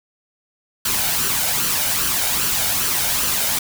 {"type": "noise with flanger", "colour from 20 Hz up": "white", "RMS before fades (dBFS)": -20, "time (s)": [0.85, 3.59], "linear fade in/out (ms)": 5, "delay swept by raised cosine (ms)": [0.67, 1.37], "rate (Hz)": 2.5, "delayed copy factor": 0.5, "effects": []}